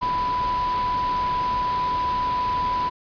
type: tone in noise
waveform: sine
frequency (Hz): 994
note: B5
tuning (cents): +11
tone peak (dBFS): -21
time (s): 0.01-2.9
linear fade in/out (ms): 20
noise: pink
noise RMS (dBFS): -33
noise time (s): 0.01-2.9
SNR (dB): +9
effects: resampled to 11025 Hz